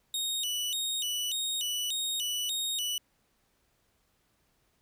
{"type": "tone with vibrato", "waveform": "sawtooth", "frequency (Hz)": 3322, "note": "G#7", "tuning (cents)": 0, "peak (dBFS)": -27, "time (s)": [0.14, 2.98], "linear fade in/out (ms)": 2, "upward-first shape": "square", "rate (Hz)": 1.7, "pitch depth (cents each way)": 200, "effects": ["pink hiss -72 dBFS RMS until 4.81 s"]}